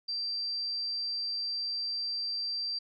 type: tone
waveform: sine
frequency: 4699 Hz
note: D8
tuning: in tune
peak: -31 dBFS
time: 0.08-2.79 s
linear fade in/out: 10 ms
effects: none